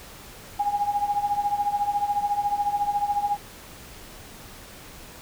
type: tone with tremolo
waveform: sine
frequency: 819 Hz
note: G#5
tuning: 24 cents flat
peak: -18 dBFS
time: 0.59-3.37 s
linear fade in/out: 10 ms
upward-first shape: triangle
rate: 14 Hz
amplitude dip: 85%
effects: pink hiss -44 dBFS RMS until 5.21 s